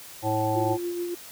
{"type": "harmonic tone", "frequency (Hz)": 108.8, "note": "A2", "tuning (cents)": -19, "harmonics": [1, 3, 5, 7, 8], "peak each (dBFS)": [-29, -29, -29, -29, -29], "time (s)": [0.22, 0.78], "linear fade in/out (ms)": 50}
{"type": "tone with tremolo", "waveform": "sine", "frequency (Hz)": 349.2, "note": "F4", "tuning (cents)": 0, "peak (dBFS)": -26, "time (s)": [0.55, 1.15], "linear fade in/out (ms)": 10, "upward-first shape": "sine", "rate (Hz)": 7, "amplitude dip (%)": 35}
{"effects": ["white hiss -44 dBFS RMS until 1.31 s"]}